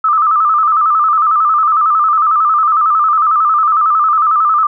sine tone with vibrato, 1244.5 Hz, D#6, in tune, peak -8 dBFS, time 0.04-4.67 s, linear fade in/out 5 ms, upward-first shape square, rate 11 Hz, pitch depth 73 cents each way, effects none

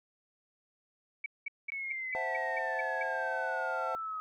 sine tone bursts, 2274 Hz, C#7, 44 cents sharp, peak -33 dBFS, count 9, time 1.24-3.029 s, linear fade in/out 5 ms, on 21 ms, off 200 ms
sine exponential sweep, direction down, 2217 to 1261 Hz, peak -35 dBFS, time 1.72-4.2 s, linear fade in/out 0 ms
triangle chord, F# half-diminished seventh, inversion second, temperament equal, 523.3 / 659.3 / 740 / 880 Hz, C5 / E5 / F#5 / A5, 0 / 0 / 0 / 0 cents, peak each -37 dBFS, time 2.15-3.95 s, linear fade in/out 0 ms
effects none

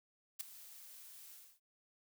blue noise with ADSR envelope, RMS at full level -38 dBFS, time 0.39-1.6 s, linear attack 18 ms, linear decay 5 ms, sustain -17 dB, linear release 270 ms, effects none

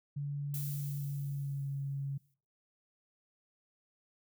sine tone with pitch glide, 143.1 to 138.71 Hz, D3 to C#3, -45 to +1 cents, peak -34 dBFS, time 0.16-2.18 s, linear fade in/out 10 ms, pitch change -54 cents, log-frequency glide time 0.81-1.65 s
violet noise with exponential decay, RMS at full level -41 dBFS, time 0.54-2.34 s, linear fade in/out 1 ms, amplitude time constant 390 ms
effects noise-tail reverb RT60 0.5 s tail -26 dB re dry

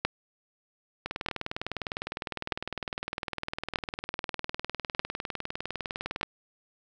two click trains, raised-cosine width 0.3 ms, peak -16 / -9 dBFS, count 103 / 6, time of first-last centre 1.06-6.212 / 0.05-6.23 s, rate 19.8 / 0.809 Hz, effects none

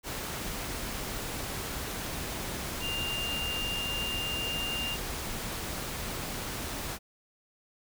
sine tone in noise, 2800 Hz, F7, 4 cents sharp, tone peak -32 dBFS, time 2.8-4.98 s, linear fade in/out 50 ms, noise pink, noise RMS -36 dBFS, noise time 0.03-6.99 s, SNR +1 dB, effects none

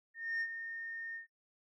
sine tone with ADSR envelope, 1829 Hz, A#6, 33 cents flat, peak -30 dBFS, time 0.14-1.27 s, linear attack 270 ms, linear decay 60 ms, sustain -10 dB, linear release 120 ms, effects noise-tail reverb RT60 0.1 s tail -21 dB re dry + tanh soft clip ceiling -31 dBFS

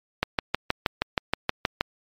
click train, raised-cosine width 0.3 ms, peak -5 dBFS, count 11, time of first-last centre 0.23-1.81 s, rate 6.33 Hz, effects MP3 96 kbps

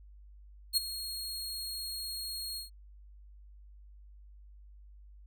sawtooth tone with ADSR envelope, 4281 Hz, C8, 39 cents sharp, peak -20 dBFS, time 0.73-2.7 s, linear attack 39 ms, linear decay 17 ms, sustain -14 dB, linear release 130 ms, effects added 50 Hz sine -51 dBFS peak until 5.26 s

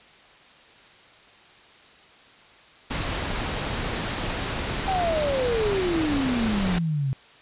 pink noise, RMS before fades -28 dBFS, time 2.9-6.79 s, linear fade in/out 10 ms
sine exponential sweep, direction down, 784 to 130 Hz, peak -22 dBFS, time 4.88-7.13 s, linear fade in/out 0 ms
effects white hiss -51 dBFS RMS until 7.41 s + resampled to 8000 Hz

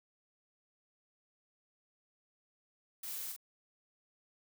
blue noise with echo, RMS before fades -43 dBFS, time 3.03-3.32 s, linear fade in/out 5 ms, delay 44 ms, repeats 1, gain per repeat -3 dB, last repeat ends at 3.364 s, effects none

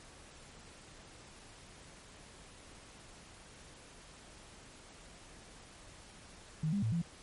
sine tone with pitch steps, 156.6 / 201.8 / 111.5 / 168.8 Hz, D#3 / G#3 / A2 / E3, +11 / -49 / +23 / +41 cents, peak -30 dBFS, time 6.63-7.018 s, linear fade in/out 5 ms, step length 97 ms, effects pink hiss -55 dBFS RMS until 7.22 s + MP3 48 kbps

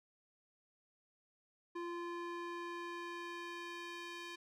square tone with band-pass filter sweep, 345.3 Hz, F4, 20 cents flat, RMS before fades -45 dBFS, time 1.75-4.36 s, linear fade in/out 10 ms, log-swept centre 800 to 2800 Hz, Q 0.82, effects none

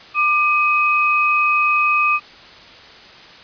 sine tone pair together, 1194.5 / 2531 Hz, D6 / D#7, +29 / +29 cents, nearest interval octave + minor second, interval 1300 cents, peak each -16 dBFS, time 0.14-2.2 s, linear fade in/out 50 ms, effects white hiss -41 dBFS RMS until 3.43 s + resampled to 11025 Hz

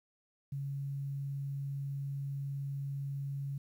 sine tone, 139.2 Hz, C#3, 8 cents sharp, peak -35 dBFS, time 0.52-3.58 s, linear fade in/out 5 ms, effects 11-bit

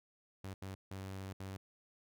sawtooth tone bursts at uneven times, 96 Hz, G2, 36 cents flat, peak -39 dBFS, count 4, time 0.44-0.54 / 0.62-0.75 / 0.91-1.33 / 1.4-1.57 s, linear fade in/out 5 ms, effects none

